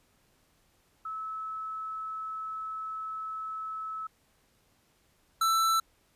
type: tone pair in turn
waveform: sine / square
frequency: 1300 / 1328.9 Hz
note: E6 / E6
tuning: -24 / +14 cents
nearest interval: unison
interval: 38 cents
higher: second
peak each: -34 / -24 dBFS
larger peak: second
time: 1.05-4.07 / 5.41-5.8 s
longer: first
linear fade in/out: 5 ms
effects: pink hiss -68 dBFS RMS until 6.15 s + resampled to 32000 Hz